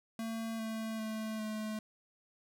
square tone with pitch steps, 225 / 221.9 / 218.8 / 215.8 Hz, A3 / A3 / A3 / A3, +39 / +15 / -9 / -33 cents, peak -37 dBFS, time 0.19-1.79 s, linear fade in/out 2 ms, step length 400 ms, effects none

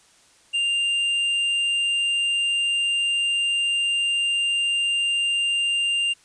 triangle tone with tanh clipping, 2794 Hz, F7, in tune, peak -21 dBFS, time 0.53-6.14 s, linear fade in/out 20 ms, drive 10 dB, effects white hiss -56 dBFS RMS until 6.24 s + resampled to 22050 Hz

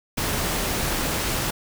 pink noise, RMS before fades -25 dBFS, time 0.17-1.51 s, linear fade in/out 10 ms, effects none

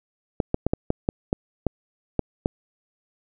clicks, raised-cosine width 2 ms, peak -7 dBFS, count 10, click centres 0.402 / 0.544 / 0.666 / 0.735 / 0.904 / 1.089 / 1.329 / 1.667 / 2.193 / 2.459 s, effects none

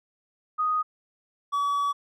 sine / triangle tone pair in turn, 1244.5 / 1139.5 Hz, D#6 / C#6, 0 / +47 cents, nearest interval major second, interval 153 cents, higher first, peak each -22 / -21 dBFS, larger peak second, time 0.58-0.83 / 1.52-1.93 s, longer second, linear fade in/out 20 ms, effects none

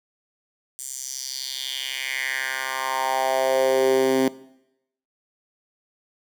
10% pulse tone with high-pass filter sweep, 132 Hz, C3, 16 cents sharp, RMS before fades -24 dBFS, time 0.79-4.28 s, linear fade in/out 0 ms, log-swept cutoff 8100 to 270 Hz, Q 3.4, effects noise-tail reverb RT60 0.8 s tail -19 dB re dry

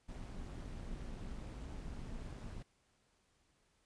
brown noise with amplitude modulation, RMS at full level -43 dBFS, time 0.08-2.63 s, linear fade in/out 10 ms, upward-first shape sine, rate 204 Hz, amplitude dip 60%, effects pink hiss -75 dBFS RMS until 3.85 s + resampled to 22050 Hz

